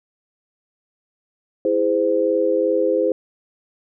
sine chord, E augmented, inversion none, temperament just, 329.6 / 412 / 515 Hz, E4 / G#4 / B#4, 0 / -14 / -28 cents, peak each -22 / -21 / -18 dBFS, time 1.65-3.12 s, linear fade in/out 2 ms, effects none

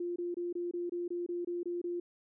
sine tone bursts, 349.2 Hz, F4, in tune, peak -33 dBFS, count 11, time 0-2 s, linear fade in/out 5 ms, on 160 ms, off 24 ms, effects none

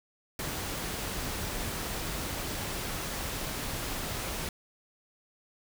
pink noise, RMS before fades -35 dBFS, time 0.39-4.49 s, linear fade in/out 2 ms, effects none

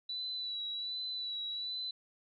sine tone with vibrato, 3951 Hz, B7, in tune, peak -36 dBFS, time 0.09-1.91 s, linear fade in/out 5 ms, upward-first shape sine, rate 1.3 Hz, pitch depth 32 cents each way, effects none

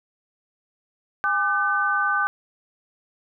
sine tone cluster, 818 / 1193 / 1522 Hz, G#5 / D6 / F#6, -26 / +27 / +48 cents, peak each -28 / -23 / -22 dBFS, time 1.24-2.27 s, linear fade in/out 0 ms, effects none

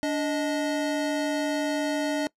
square tone pair together, 290.8 / 622.3 Hz, D4 / D#5, -17 / 0 cents, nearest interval octave + minor second, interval 1317 cents, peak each -27 / -30 dBFS, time 0.03-2.27 s, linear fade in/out 0 ms, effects noise-tail reverb RT60 0.1 s tail -22 dB re dry + low-pass 9000 Hz 12 dB/octave

